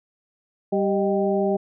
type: harmonic tone with a mistuned harmonic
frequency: 196 Hz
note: G3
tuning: in tune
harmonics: 1 / 2 / 3 / 4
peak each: -24 / -22 / -25 / -29 dBFS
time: 0.72-1.57 s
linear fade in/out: 10 ms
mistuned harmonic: 3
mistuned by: +84 cents
effects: none